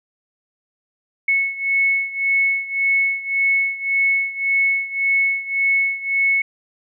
sine beating tone pair, 2200 / 2201.8 Hz, C#7 / C#7, -14 / -12 cents, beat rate 1.8 Hz, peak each -18 / -21 dBFS, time 1.28-6.42 s, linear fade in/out 5 ms, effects none

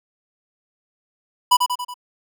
square tone with echo, 987.8 Hz, B5, in tune, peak -11 dBFS, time 1.51-1.57 s, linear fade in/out 10 ms, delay 93 ms, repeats 4, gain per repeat -5 dB, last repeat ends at 1.942 s, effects none

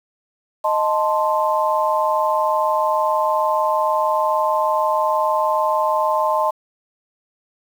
sine chord, A diminished, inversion second, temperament equal, 622.3 / 880 / 1046.5 Hz, Eb5 / A5 / C6, 0 / 0 / 0 cents, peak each -20 dBFS, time 0.64-6.51 s, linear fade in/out 10 ms, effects 7-bit

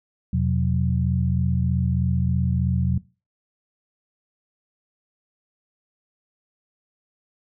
sine tone cluster, 83.4 / 126.6 / 182.1 Hz, E2 / B2 / F#3, +21 / +43 / -27 cents, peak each -23 dBFS, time 0.33-2.98 s, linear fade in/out 5 ms, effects noise-tail reverb RT60 0.3 s tail -20 dB re dry

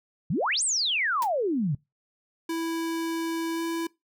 sine exponential two-way sweep, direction up then down, 130.9 to 9160 to 130.9 Hz, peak -23 dBFS, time 0.3-1.75 s, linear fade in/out 5 ms, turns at 0.63 s
white noise with exponential decay, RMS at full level -31 dBFS, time 1.22-1.3 s, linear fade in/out 2 ms, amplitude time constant 16 ms
square tone with pitch glide, 329.6 to 331.9 Hz, E4 to E4, 0 to +12 cents, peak -28 dBFS, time 2.49-3.87 s, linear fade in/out 5 ms, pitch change +12 cents, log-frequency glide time 3.54-3.61 s
effects noise-tail reverb RT60 0.2 s tail -22 dB re dry

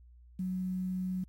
sine tone with quantisation, 184.9 Hz, F#3, 1 cent flat, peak -31 dBFS, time 0.39-1.24 s, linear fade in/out 5 ms, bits 10, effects added 60 Hz sine -53 dBFS peak until 1.28 s + MP3 64 kbps

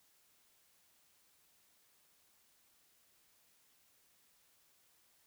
silence, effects white hiss -71 dBFS RMS until 5.26 s

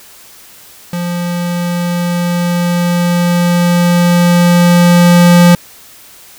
square tone with level ramp, 174.61 Hz, F3, in tune, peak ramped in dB -16 to -3 dBFS, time 0.93-5.55 s, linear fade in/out 2 ms, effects white hiss -38 dBFS RMS until 6.38 s

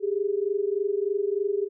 sine tone pair together, 392 / 415.3 Hz, G4 / G#4, 0 / 0 cents, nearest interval minor second, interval 100 cents, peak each -26 dBFS, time 0-1.69 s, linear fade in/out 50 ms, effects none

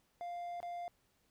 triangle tone with dropouts, 698.5 Hz, F5, in tune, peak -38 dBFS, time 0.21-0.88 s, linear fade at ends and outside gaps 0 ms, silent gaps 0.603-0.629 s, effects pink hiss -75 dBFS RMS until 1.3 s

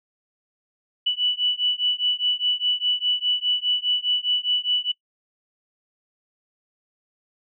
sine beating tone pair, 2960 / 2964.9 Hz, F#7 / F#7, 0 / +3 cents, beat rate 4.9 Hz, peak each -23 dBFS, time 1.06-4.92 s, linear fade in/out 10 ms, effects noise-tail reverb RT60 0.1 s tail -23 dB re dry

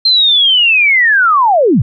sine linear sweep, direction down, 4181 to 86 Hz, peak -6 dBFS, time 0.05-1.82 s, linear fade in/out 5 ms, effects none

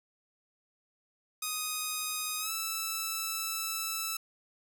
5% pulse tone with pitch glide, 1247 to 1317.3 Hz, D#6 to E6, +3 to -2 cents, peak -21 dBFS, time 1.42-4.17 s, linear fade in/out 5 ms, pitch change +95 cents, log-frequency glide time 2.39-2.51 s, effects none

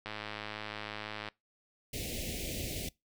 click train, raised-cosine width 0.3 ms, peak -23 dBFS, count 131, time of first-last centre 0.06-1.286 s, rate 106 Hz
pink band-stop noise, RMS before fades -38 dBFS, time 1.93-2.89 s, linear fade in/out 5 ms, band 650 to 2100 Hz, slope 48 dB/octave
effects noise-tail reverb RT60 0.2 s tail -23 dB re dry

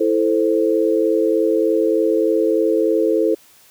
sine chord, A minor, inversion second, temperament equal, 329.6 / 440 / 523.3 Hz, E4 / A4 / C5, 0 / 0 / 0 cents, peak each -18 / -17 / -20 dBFS, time 0-3.35 s, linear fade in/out 10 ms, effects white hiss -50 dBFS RMS until 3.7 s

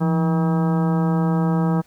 harmonic tone with a mistuned harmonic, 160 Hz, D#3, 49 cents sharp, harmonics 1 / 2 / 3 / 4 / 5 / 6 / 7 / 8 / 10, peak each -17 / -27 / -29 / -34 / -31 / -33 / -38 / -35 / -41 dBFS, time 0-1.82 s, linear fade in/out 20 ms, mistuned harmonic 1, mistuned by +96 cents, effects pink hiss -56 dBFS RMS until 1.86 s

